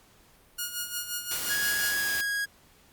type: tone with tremolo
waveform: 5% pulse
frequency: 1436 Hz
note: F6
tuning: 48 cents sharp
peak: -18 dBFS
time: 0.58-1.95 s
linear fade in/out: 10 ms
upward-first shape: sine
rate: 5.7 Hz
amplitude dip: 65%
type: noise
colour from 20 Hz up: white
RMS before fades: -34 dBFS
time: 1.31-2.21 s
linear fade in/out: 2 ms
type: tone with pitch glide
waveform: 45% pulse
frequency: 1661.2 to 1645.9 Hz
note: G#6 to G#6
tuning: 0 to -16 cents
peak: -27 dBFS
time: 1.49-2.46 s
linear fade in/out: 20 ms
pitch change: -16 cents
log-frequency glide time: 1.96-2.15 s
effects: pink hiss -59 dBFS RMS until 2.92 s + Opus 48 kbps